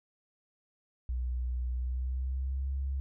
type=tone with pitch glide; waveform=sine; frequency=61.74 to 67.72 Hz; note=B1 to C#2; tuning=0 to -40 cents; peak=-30 dBFS; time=1.09-3 s; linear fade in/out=0 ms; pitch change=+160 cents; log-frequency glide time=1.74-2.72 s; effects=none